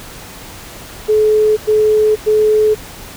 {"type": "tone bursts", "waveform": "sine", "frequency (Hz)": 428.7, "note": "A4", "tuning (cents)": -45, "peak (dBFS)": -8, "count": 3, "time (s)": [1.08, 2.75], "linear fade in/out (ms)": 20, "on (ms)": 490, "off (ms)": 100, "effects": ["pink hiss -33 dBFS RMS until 3.16 s"]}